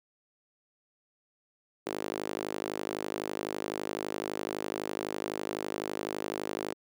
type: tone with high-pass filter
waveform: sawtooth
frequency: 51.91 Hz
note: G#1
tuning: in tune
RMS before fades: -36 dBFS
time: 1.86-6.74 s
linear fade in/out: 10 ms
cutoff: 370 Hz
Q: 2.1
effects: none